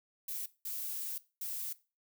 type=noise bursts at uneven times; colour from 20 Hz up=violet; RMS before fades=-39 dBFS; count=3; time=0.28-0.46 / 0.65-1.18 / 1.41-1.73 s; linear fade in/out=5 ms; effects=noise-tail reverb RT60 0.3 s tail -18 dB re dry